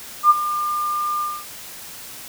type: tone with ADSR envelope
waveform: sine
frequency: 1200 Hz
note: D6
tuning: 37 cents sharp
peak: -6 dBFS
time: 0.23-1.45 s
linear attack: 70 ms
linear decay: 29 ms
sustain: -14 dB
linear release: 240 ms
effects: white hiss -37 dBFS RMS until 2.28 s